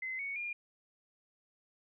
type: tone with pitch steps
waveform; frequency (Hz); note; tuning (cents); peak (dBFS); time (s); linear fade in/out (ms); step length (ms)
sine; 2052 / 2225 / 2412; C7 / C#7 / D7; -34 / +6 / +46; -36; 0.02-0.53; 5; 170
effects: none